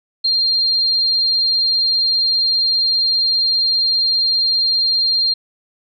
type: tone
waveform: sine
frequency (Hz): 4195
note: C8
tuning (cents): +4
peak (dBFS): -13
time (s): 0.24-5.34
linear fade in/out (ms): 10
effects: none